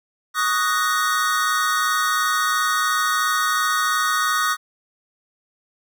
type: chord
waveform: square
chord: D# minor seventh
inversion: third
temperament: equal with one note detuned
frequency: 1121.6 / 1244.5 / 1480 / 1864.7 Hz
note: C#6 / D#6 / F#6 / A#6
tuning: +20 / 0 / 0 / 0 cents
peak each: -27 / -22 / -25 / -27 dBFS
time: 0.34-4.57 s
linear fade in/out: 50 ms
effects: none